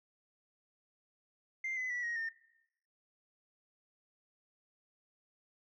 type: tone with pitch steps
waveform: sine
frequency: 2093 / 2021 / 1950.6 / 1883.1 / 1817.9 Hz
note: C7 / B6 / B6 / A#6 / A#6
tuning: 0 / +39 / -22 / +17 / -44 cents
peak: -33 dBFS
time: 1.64-2.29 s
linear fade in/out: 5 ms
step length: 130 ms
effects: noise-tail reverb RT60 0.9 s tail -21 dB re dry + tanh soft clip ceiling -32 dBFS